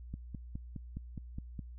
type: click train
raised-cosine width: 5 ms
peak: -28 dBFS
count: 8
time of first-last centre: 0.14-1.592 s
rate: 4.82 Hz
effects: added 60 Hz sine -45 dBFS peak until 1.78 s